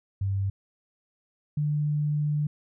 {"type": "tone pair in turn", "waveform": "sine", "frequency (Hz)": [97.9, 148.73], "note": ["G2", "D3"], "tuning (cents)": [-2, 22], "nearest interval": "perfect fifth", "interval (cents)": 724, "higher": "second", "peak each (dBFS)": [-24, -23], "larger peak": "second", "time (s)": [[0.21, 0.5], [1.57, 2.47]], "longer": "second", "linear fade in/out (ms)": 5, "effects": []}